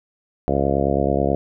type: harmonic tone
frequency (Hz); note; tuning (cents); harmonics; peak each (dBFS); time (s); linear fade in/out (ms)
69.3; C#2; 0; 1 / 2 / 3 / 4 / 5 / 6 / 7 / 8 / 9 / 10; -26 / -26 / -26 / -26 / -26 / -26 / -26 / -26 / -26 / -26; 0.48-1.35; 0
effects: none